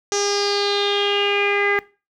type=tone with low-pass filter sweep; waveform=sawtooth; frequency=405.1 Hz; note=G#4; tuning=43 cents flat; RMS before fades=-20 dBFS; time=0.12-1.79 s; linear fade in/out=0 ms; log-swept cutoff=6100 to 1900 Hz; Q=6.8; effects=noise-tail reverb RT60 0.3 s tail -19 dB re dry